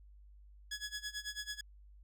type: tone with tremolo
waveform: 15% pulse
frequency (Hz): 1683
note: G#6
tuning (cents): +23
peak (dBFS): -31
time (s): 0.71-1.61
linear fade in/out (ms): 5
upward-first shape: sine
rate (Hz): 9.1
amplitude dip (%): 90
effects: added 50 Hz sine -55 dBFS peak until 2.03 s + resampled to 32000 Hz